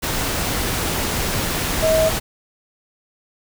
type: tone in noise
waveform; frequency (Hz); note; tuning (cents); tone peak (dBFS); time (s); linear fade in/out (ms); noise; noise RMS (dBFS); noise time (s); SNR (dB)
sine; 638; D#5; +43; -14; 1.82-2.1; 20; pink; -22; 0.02-2.2; +5
effects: none